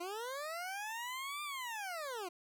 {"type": "linear two-way sweep", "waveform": "20% pulse", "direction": "up then down", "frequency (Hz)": [336.9, 1202, 336.9], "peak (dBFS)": -35, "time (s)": [0, 2.29], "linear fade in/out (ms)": 10, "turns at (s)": 1.43, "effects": []}